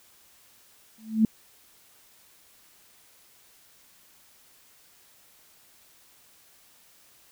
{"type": "tone with exponential growth", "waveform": "sine", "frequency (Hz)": 220, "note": "A3", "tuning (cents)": 0, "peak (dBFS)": -13, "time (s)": [0.98, 1.25], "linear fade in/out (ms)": 2, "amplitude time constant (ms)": 57, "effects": ["white hiss -58 dBFS RMS until 7.31 s"]}